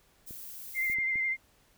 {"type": "noise", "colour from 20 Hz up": "violet", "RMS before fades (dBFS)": -44, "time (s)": [0.26, 0.95], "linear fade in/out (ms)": 20}
{"type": "clicks", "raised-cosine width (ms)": 3, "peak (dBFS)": -35, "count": 4, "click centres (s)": [0.309, 0.899, 0.986, 1.157]}
{"type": "tone with vibrato", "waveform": "sine", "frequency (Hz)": 2093, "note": "C7", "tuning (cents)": 0, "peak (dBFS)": -27, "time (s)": [0.74, 1.37], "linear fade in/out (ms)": 50, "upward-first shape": "triangle", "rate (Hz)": 12, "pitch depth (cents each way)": 32}
{"effects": ["pink hiss -65 dBFS RMS until 1.77 s"]}